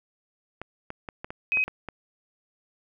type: clicks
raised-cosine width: 0.5 ms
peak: -20 dBFS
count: 8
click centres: 0.616 / 0.904 / 1.088 / 1.245 / 1.305 / 1.572 / 1.68 / 1.887 s
type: tone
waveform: sine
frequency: 2527 Hz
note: D#7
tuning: 26 cents sharp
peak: -21 dBFS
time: 1.52-1.64 s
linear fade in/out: 0 ms
effects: none